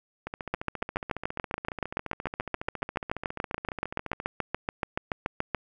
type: two click trains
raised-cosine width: 0.5 ms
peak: -12 / -19 dBFS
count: 36 / 58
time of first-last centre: 0.54-5.547 / 0.27-4.201 s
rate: 6.99 / 14.5 Hz
effects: none